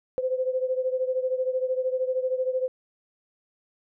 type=beating tone pair; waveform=sine; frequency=511 / 524 Hz; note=C5 / C5; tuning=-41 / +2 cents; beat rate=13 Hz; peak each=-25 / -29 dBFS; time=0.18-2.68 s; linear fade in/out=0 ms; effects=none